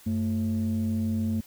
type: tone pair together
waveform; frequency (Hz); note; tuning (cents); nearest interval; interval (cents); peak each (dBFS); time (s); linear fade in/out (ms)
sine; 95.01 / 221.7; F#2 / A3; +46 / +13; octave + minor third; 1467; -27 / -24; 0.06-1.41; 10
effects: tanh soft clip ceiling -21 dBFS + white hiss -53 dBFS RMS until 1.46 s